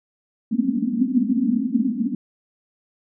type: band-pass noise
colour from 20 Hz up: pink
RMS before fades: -21 dBFS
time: 0.51-2.15 s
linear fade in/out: 5 ms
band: 210 to 270 Hz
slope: 96 dB/octave
effects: none